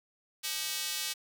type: tone with high-pass filter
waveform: square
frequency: 173.1 Hz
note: F3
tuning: 15 cents flat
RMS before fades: -35 dBFS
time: 0.43-1.14 s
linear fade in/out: 20 ms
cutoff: 3600 Hz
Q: 0.93
effects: none